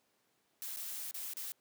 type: noise with dropouts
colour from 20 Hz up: blue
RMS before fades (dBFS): -42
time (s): 0.62-1.52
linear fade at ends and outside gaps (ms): 0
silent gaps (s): 0.762-0.77 / 1.111-1.144 / 1.335-1.369
effects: pink hiss -75 dBFS RMS until 1.6 s + high-pass 200 Hz 12 dB/octave